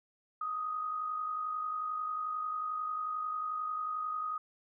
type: tone with amplitude modulation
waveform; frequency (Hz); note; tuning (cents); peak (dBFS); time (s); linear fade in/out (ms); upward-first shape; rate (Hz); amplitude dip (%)
sine; 1248; D#6; +5; -31; 0.41-4.38; 5; sine; 51.2; 45
effects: none